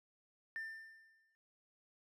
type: tone with exponential decay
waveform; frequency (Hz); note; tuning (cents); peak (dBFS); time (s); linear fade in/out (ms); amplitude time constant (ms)
triangle; 1791; A6; +30; -36; 0.56-1.35; 0; 170
effects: noise-tail reverb RT60 0.2 s tail -24 dB re dry + tanh soft clip ceiling -36 dBFS